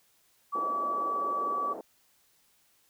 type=tone; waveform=sine; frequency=1147 Hz; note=D6; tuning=41 cents flat; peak=-28 dBFS; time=0.52-1.74 s; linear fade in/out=20 ms
type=band-pass noise; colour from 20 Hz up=white; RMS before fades=-40 dBFS; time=0.55-1.81 s; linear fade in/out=2 ms; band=290 to 670 Hz; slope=24 dB/octave
effects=white hiss -67 dBFS RMS until 2.89 s